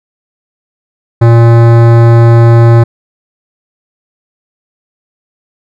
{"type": "tone with hard clipping", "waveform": "sine", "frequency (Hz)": 116.54, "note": "A#2", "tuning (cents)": 0, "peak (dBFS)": -3, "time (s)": [1.21, 2.84], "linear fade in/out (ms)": 10, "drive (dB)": 18, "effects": []}